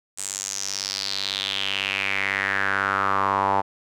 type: tone with band-pass filter sweep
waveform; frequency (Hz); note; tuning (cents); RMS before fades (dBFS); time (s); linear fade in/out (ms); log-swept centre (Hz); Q
sawtooth; 98; G2; 0; -25; 0.17-3.62; 20; 8100 to 870; 4.7
effects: none